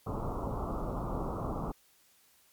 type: low-pass noise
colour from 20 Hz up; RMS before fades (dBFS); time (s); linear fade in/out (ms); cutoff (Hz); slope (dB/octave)
pink; -35; 0.06-1.72; 10; 1300; 96
effects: white hiss -65 dBFS RMS until 2.52 s + MP3 96 kbps